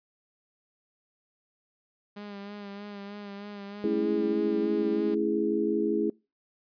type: tone with vibrato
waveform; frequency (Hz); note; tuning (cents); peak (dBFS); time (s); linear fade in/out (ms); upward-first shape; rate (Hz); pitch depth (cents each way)
sawtooth; 202.9; G#3; -40; -35; 2.16-5.15; 10; sine; 3.2; 33
type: chord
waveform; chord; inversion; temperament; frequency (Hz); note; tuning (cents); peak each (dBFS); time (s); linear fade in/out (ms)
sine; A major seventh; none; equal with one note detuned; 217.7 / 277.2 / 329.6 / 415.3; A3 / C#4 / E4 / G#4; -18 / 0 / 0 / 0; -31 / -34 / -28 / -28; 3.84-6.1; 2
effects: noise-tail reverb RT60 0.3 s tail -26 dB re dry + resampled to 11025 Hz